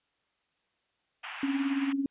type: band-pass noise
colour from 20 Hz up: white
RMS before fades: -41 dBFS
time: 1.23-1.93 s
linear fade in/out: 10 ms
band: 740 to 3000 Hz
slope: 48 dB/octave
type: tone with tremolo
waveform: sine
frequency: 275.6 Hz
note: C#4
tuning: 10 cents flat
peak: -24 dBFS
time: 1.43-2.06 s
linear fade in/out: 2 ms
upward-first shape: sine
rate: 18 Hz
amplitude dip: 60%
effects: white hiss -75 dBFS RMS until 2.1 s + resampled to 8000 Hz